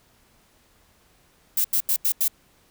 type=noise bursts; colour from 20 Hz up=violet; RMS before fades=-21 dBFS; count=5; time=1.57-2.281 s; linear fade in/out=5 ms; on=75 ms; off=84 ms; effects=pink hiss -60 dBFS RMS until 2.7 s